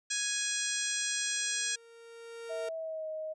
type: harmonic tone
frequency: 830.6 Hz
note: G#5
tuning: in tune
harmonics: 2 / 3 / 4 / 5 / 6 / 7 / 8 / 9 / 10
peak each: -38 / -41 / -39 / -41 / -43 / -37 / -42 / -38 / -41 dBFS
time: 0.1-1.76 s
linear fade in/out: 10 ms
type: tone with exponential growth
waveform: 45% pulse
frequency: 462.7 Hz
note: A#4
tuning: 13 cents flat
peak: -36 dBFS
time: 0.85-2.69 s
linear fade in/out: 5 ms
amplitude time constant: 400 ms
type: tone with pitch glide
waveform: sine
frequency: 650 to 627.1 Hz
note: E5 to D#5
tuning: -24 to +13 cents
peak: -35 dBFS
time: 2.49-3.34 s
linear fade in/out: 20 ms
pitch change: -63 cents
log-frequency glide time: 2.74-3.08 s
effects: resampled to 24000 Hz